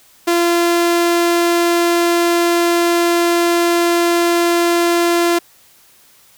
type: tone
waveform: sawtooth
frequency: 343.3 Hz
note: F4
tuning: 30 cents flat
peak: -8 dBFS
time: 0.27-5.39 s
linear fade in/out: 10 ms
effects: white hiss -49 dBFS RMS until 6.37 s